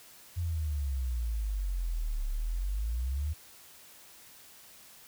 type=exponential two-way sweep; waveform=sine; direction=down then up; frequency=88.6 to 34.65 to 78.9 Hz; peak=-29 dBFS; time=0.36-3.34 s; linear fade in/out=20 ms; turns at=2.27 s; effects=white hiss -54 dBFS RMS until 5.07 s